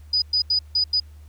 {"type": "tone bursts at uneven times", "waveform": "sine", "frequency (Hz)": 4959, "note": "D#8", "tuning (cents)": -7, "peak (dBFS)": -17, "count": 5, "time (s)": [[0.13, 0.22], [0.33, 0.42], [0.5, 0.59], [0.75, 0.84], [0.93, 1]], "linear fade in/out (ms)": 5, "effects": ["added 75 Hz sine -41 dBFS peak until 1.28 s", "pink hiss -60 dBFS RMS until 1.28 s"]}